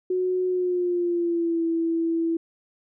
sine tone with pitch glide, 367.1 to 330.8 Hz, F#4 to E4, -14 to +6 cents, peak -21 dBFS, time 0.1-2.37 s, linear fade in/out 5 ms, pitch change -180 cents, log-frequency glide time 0.47-1.64 s, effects none

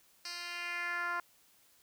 10% pulse tone with band-pass filter sweep, 348.5 Hz, F4, 4 cents flat, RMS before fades -38 dBFS, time 0.25-1.2 s, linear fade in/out 2 ms, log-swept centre 4700 to 1200 Hz, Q 2.3, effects white hiss -66 dBFS RMS until 1.82 s

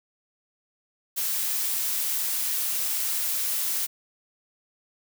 blue noise, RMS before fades -27 dBFS, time 1.16-3.87 s, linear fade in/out 20 ms, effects none

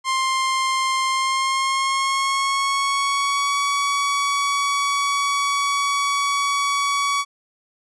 sawtooth tone with pitch glide, 1054 to 1129.6 Hz, C6 to C#6, +12 to +32 cents, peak -15 dBFS, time 0.04-7.25 s, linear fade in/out 50 ms, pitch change +120 cents, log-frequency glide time 1.08-3.58 s, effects resampled to 22050 Hz

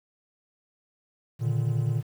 triangle tone cluster, 116 / 140.6 / 150.6 Hz, A#2 / C#3 / D3, -8 / +25 / +44 cents, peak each -23 / -29 / -28 dBFS, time 1.39-2.03 s, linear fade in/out 50 ms, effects 9-bit

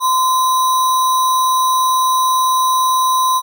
sine tone with sample-and-hold, 1031 Hz, C6, 26 cents flat, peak -11 dBFS, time 0-3.42 s, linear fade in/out 50 ms, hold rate 4900 Hz, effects none

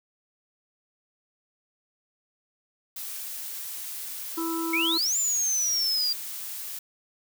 blue noise, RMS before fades -36 dBFS, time 2.96-6.79 s, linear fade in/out 5 ms
harmonic tone, 329.6 Hz, E4, in tune, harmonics 1 / 3 / 4, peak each -28 / -36 / -37 dBFS, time 4.37-4.98 s, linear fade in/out 10 ms
sine exponential two-way sweep, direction up then down, 2168 to 7260 to 4722 Hz, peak -23 dBFS, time 4.73-6.13 s, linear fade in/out 5 ms, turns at 5.17 s
effects none

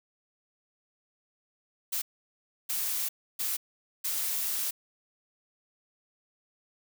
blue noise bursts at uneven times, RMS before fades -31 dBFS, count 4, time 1.92-2.02 / 2.69-3.09 / 3.39-3.57 / 4.04-4.71 s, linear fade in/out 10 ms, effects none

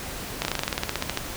slowing click train, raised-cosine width 0.2 ms, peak -7 dBFS, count 16, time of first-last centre 0.42-1.174 s, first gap 30 ms, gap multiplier 1.07, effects pink hiss -35 dBFS RMS until 1.36 s

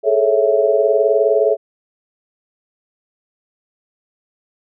sine chord, A major seventh, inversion third, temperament equal with one note detuned, 420.6 / 440 / 554.4 / 659.3 Hz, G#4 / A4 / C#5 / E5, +22 / 0 / 0 / 0 cents, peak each -17 dBFS, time 0.03-1.57 s, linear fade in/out 50 ms, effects none

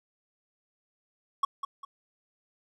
triangle tone with echo, 1108.7 Hz, C#6, in tune, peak -19 dBFS, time 1.43-1.45 s, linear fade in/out 5 ms, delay 200 ms, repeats 2, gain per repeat -9 dB, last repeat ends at 1.85 s, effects none

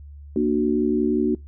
sine chord, Bb augmented, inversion none, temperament equal with one note detuned, 233.1 / 298.6 / 370 Hz, Bb3 / D4 / F#4, 0 / +29 / 0 cents, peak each -22 dBFS, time 0.36-1.35 s, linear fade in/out 2 ms, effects noise-tail reverb RT60 0.2 s tail -24 dB re dry + added 72 Hz sine -38 dBFS peak until 1.47 s

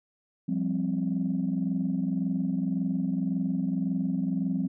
sine chord, F suspended second, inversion none, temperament just, 174.61 / 196.44 / 261.9 Hz, F3 / G3 / C4, 0 / +4 / +2 cents, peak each -29 dBFS, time 0.48-4.68 s, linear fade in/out 10 ms, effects tanh soft clip ceiling -18 dBFS

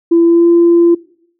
sine tone with pitch glide, 336.8 to 341.5 Hz, E4 to F4, +37 to -39 cents, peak -4 dBFS, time 0.11-0.95 s, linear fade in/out 10 ms, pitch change +24 cents, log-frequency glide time 0.25-0.48 s, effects noise-tail reverb RT60 0.7 s tail -22 dB re dry + tanh soft clip ceiling -1 dBFS

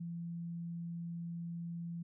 sine tone, 169.7 Hz, F3, 49 cents flat, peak -39 dBFS, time 0-2.03 s, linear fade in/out 10 ms, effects none

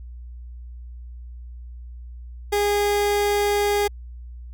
30% pulse tone, 410.1 Hz, G#4, 22 cents flat, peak -16 dBFS, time 2.52-3.88 s, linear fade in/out 10 ms, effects added 60 Hz sine -35 dBFS peak until 4.53 s

